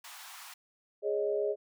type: high-pass noise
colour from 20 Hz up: pink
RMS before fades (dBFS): -48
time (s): 0.04-0.54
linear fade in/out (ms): 5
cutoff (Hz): 790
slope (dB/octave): 48
type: chord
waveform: sine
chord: Ab suspended fourth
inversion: none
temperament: equal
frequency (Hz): 415.3 / 554.4 / 622.3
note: Ab4 / Db5 / Eb5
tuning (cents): 0 / 0 / 0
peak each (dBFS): -30 / -35 / -34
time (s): 1.02-1.56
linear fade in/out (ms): 50
effects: none